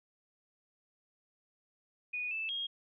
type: tone with pitch steps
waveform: sine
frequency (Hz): 2469 / 2636 / 3256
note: D#7 / E7 / G#7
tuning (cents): -14 / -1 / -35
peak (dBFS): -34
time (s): 2.13-2.67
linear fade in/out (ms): 10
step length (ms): 180
effects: none